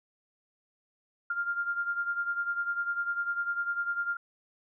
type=beating tone pair; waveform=sine; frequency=1396.9 / 1406.9 Hz; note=F6 / F6; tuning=0 / +12 cents; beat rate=10 Hz; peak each=-30 / -35 dBFS; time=1.3-4.17 s; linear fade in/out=5 ms; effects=none